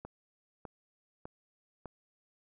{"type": "click train", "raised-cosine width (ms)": 1, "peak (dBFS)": -29, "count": 4, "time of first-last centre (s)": [0.05, 1.857], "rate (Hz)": 1.66, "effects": []}